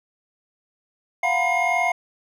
triangle tone cluster, 695 / 736 / 940 / 1001 / 2142 Hz, F5 / F#5 / A#5 / B5 / C7, -9 / -9 / +14 / +23 / +40 cents, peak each -21 / -23 / -30 / -28 / -21 dBFS, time 1.23-1.92 s, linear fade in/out 5 ms, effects none

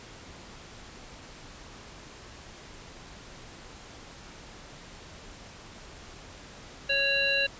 harmonic tone with a mistuned harmonic, 553 Hz, C#5, 4 cents flat, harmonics 1 / 3 / 5 / 7, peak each -32 / -30 / -26 / -30 dBFS, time 6.89-7.47 s, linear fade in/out 10 ms, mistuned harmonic 7, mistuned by +46 cents, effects pink hiss -47 dBFS RMS until 7.59 s + resampled to 16000 Hz

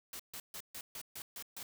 white noise bursts, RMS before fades -45 dBFS, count 8, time 0.13-1.63 s, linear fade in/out 2 ms, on 65 ms, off 140 ms, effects none

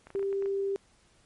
clicks, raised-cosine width 0.5 ms, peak -32 dBFS, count 8, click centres 0.07 / 0.104 / 0.157 / 0.194 / 0.228 / 0.328 / 0.424 / 0.459 s
sine tone, 394 Hz, G4, 9 cents sharp, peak -27 dBFS, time 0.15-0.76 s, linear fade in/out 0 ms
effects pink hiss -64 dBFS RMS until 1.25 s + MP3 48 kbps

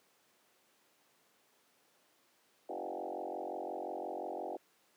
sine tone with frequency modulation, 549 Hz, C#5, 17 cents flat, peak -37 dBFS, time 2.69-4.57 s, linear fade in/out 5 ms, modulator 45.7 Hz, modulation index 5.6, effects pink hiss -70 dBFS RMS until 4.96 s + high-pass 300 Hz 12 dB/octave

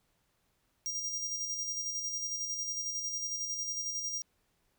square tone with tremolo, 5700 Hz, F8, 34 cents sharp, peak -33 dBFS, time 0.86-4.22 s, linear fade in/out 0 ms, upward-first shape square, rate 11 Hz, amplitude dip 35%, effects pink hiss -75 dBFS RMS until 4.78 s

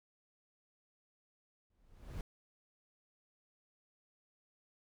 brown noise with exponential growth, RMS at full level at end -39 dBFS, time 1.7-2.21 s, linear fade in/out 2 ms, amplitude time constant 110 ms, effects none

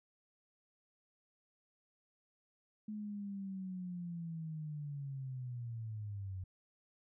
sine linear sweep, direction down, 214.1 to 91.3 Hz, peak -40 dBFS, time 2.88-6.44 s, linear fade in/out 5 ms, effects none

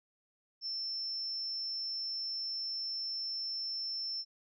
sine tone, 5350 Hz, E8, 25 cents sharp, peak -35 dBFS, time 0.61-4.25 s, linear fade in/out 50 ms, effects none

